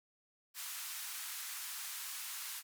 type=band-pass noise; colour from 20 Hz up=white; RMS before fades=-44 dBFS; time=0.54-2.63 s; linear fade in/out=50 ms; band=1000 to 16000 Hz; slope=24 dB/octave; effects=none